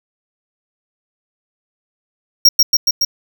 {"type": "tone with echo", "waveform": "square", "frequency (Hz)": 5588, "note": "F8", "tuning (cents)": 0, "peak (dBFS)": -5, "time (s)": [2.45, 2.49], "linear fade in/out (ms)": 5, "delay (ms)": 140, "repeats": 4, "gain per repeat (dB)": -2, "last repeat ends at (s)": 3.05, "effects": []}